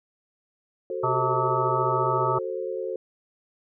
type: chord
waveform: sine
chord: F# diminished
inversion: none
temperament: equal with one note detuned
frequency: 370 / 440 / 528.1 Hz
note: F#4 / A4 / C5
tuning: 0 / 0 / +16 cents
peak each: -32 dBFS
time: 0.9-2.96 s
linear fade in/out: 2 ms
type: harmonic tone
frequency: 128.1 Hz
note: C3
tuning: 36 cents flat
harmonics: 1 / 3 / 5 / 7 / 9 / 10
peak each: -30 / -30 / -31 / -27 / -28 / -28 dBFS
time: 1.03-2.39 s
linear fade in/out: 10 ms
effects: none